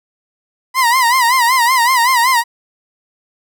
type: tone with vibrato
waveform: 30% pulse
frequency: 987.8 Hz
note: B5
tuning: in tune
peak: -7 dBFS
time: 0.74-2.44 s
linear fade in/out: 50 ms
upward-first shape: sine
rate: 5.3 Hz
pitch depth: 120 cents each way
effects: none